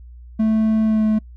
triangle tone with pitch glide, 219.2 to 216.2 Hz, A3 to A3, -6 to -30 cents, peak -12 dBFS, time 0.39-1.19 s, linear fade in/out 10 ms, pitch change -24 cents, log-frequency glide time 0.84-1.05 s, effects noise-tail reverb RT60 0.1 s tail -26 dB re dry + added 60 Hz sine -37 dBFS peak until 1.36 s

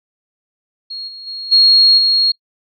sine tone with level steps, 4288 Hz, C8, 42 cents sharp, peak -24 / -30 / -24 / -6 / -10 dBFS, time 0.9-2.32 s, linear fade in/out 10 ms, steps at 1.07 / 1.26 / 1.51 / 1.97 s, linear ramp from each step 20 ms, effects noise-tail reverb RT60 0.1 s tail -25 dB re dry

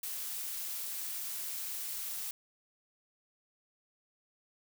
blue noise, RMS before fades -39 dBFS, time 0.03-2.31 s, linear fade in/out 2 ms, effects none

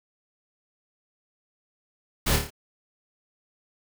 pink noise with echo, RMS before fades -24 dBFS, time 2.26-2.37 s, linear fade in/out 10 ms, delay 27 ms, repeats 5, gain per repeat -4 dB, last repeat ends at 2.505 s, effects none

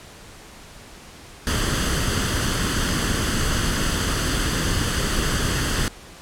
pink noise with comb filter, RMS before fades -22 dBFS, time 1.47-5.88 s, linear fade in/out 0 ms, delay 0.64 ms, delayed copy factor +0.55, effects pink hiss -43 dBFS RMS until 6.21 s + low-pass 10000 Hz 12 dB/octave

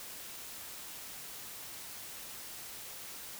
silence, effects white hiss -46 dBFS RMS until 3.39 s

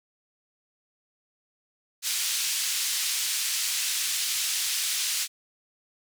white band-pass noise, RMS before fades -28 dBFS, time 2.02-5.28 s, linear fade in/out 50 ms, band 2600 to 8400 Hz, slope 12 dB/octave, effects none

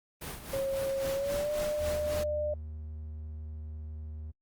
pink noise with tremolo, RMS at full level -38 dBFS, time 0.21-2.24 s, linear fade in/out 10 ms, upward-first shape sine, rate 3.7 Hz, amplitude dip 65%
sine tone with pitch glide, 543 to 599 Hz, C#5 to D5, -36 to +34 cents, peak -29 dBFS, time 0.53-2.54 s, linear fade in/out 5 ms, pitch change +170 cents, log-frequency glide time 1.13-1.52 s
triangle tone, 77 Hz, D#2, 17 cents flat, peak -36 dBFS, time 1.79-4.32 s, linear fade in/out 20 ms
effects Opus 32 kbps

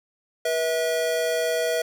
square tone pair together, 484.2 / 648.1 Hz, B4 / E5, -34 / -30 cents, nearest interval perfect fourth, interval 504 cents, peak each -26 / -25 dBFS, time 0.45-1.82 s, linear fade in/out 5 ms, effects none

